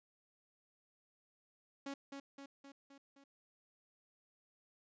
sawtooth tone with echo, 277.2 Hz, C#4, in tune, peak -38 dBFS, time 1.86-1.94 s, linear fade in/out 5 ms, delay 260 ms, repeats 5, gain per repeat -4 dB, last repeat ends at 3.24 s, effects resampled to 16000 Hz

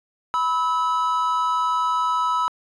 triangle tone pair together, 987.8 / 1296.3 Hz, B5 / E6, 0 / -29 cents, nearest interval perfect fourth, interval 471 cents, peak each -20 dBFS, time 0.34-2.48 s, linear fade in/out 0 ms, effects resampled to 22050 Hz

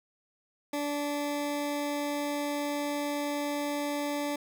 20% pulse tone, 290.3 Hz, D4, 20 cents flat, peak -25 dBFS, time 0.73-4.36 s, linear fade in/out 5 ms, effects none

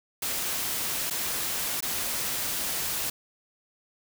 white noise with dropouts, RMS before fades -30 dBFS, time 0.22-3.1 s, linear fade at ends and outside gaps 5 ms, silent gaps 1.101-1.107 / 1.807-1.824 s, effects none

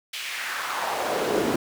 brown noise with high-pass filter sweep, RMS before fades -27 dBFS, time 0.13-1.56 s, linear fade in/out 5 ms, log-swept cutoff 3000 to 270 Hz, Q 1.9, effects none

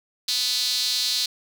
sawtooth tone with high-pass filter, 249.1 Hz, B3, 15 cents sharp, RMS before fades -24 dBFS, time 0.28-1.26 s, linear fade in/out 5 ms, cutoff 4200 Hz, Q 5.1, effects none

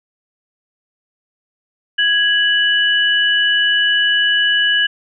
sine tone pair together, 1660.1 / 2958 Hz, G#6 / F#7, -1 / -1 cents, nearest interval minor seventh, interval 1000 cents, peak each -14 / -15 dBFS, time 1.98-4.87 s, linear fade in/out 10 ms, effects none

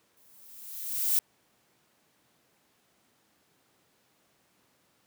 violet noise with exponential growth, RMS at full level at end -23 dBFS, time 0.17-1.19 s, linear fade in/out 1 ms, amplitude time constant 220 ms, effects pink hiss -68 dBFS RMS until 5.06 s + high-pass 150 Hz 12 dB/octave

